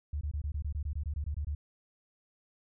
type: tone bursts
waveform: sine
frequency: 73.42 Hz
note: D2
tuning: in tune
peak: -31 dBFS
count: 14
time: 0.13-1.55 s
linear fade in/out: 5 ms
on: 81 ms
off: 22 ms
effects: none